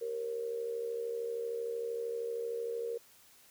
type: tone with amplitude modulation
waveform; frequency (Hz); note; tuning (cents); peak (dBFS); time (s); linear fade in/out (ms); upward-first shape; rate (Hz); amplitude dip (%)
sine; 466.2; A#4; 0; -31; 0.01-2.98; 10; sine; 73; 65
effects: white hiss -61 dBFS RMS until 3.5 s